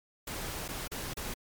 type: noise with dropouts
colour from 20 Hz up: pink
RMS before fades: -38 dBFS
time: 0.27-1.34 s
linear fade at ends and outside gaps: 5 ms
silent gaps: 0.681-0.687 / 0.877-0.915 / 1.136-1.169 s
effects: MP3 96 kbps